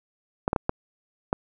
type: clicks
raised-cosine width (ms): 1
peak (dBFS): -8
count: 5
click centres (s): 0.479 / 0.531 / 0.562 / 0.694 / 1.329
effects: none